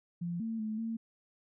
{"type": "tone with pitch steps", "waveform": "sine", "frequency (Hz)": [172.5, 225.3, 216.7, 226.3], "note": ["F3", "A3", "A3", "A3"], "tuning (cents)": [-21, 41, -26, 49], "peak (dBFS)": -33, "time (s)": [0.21, 0.97], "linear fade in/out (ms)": 10, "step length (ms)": 190, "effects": []}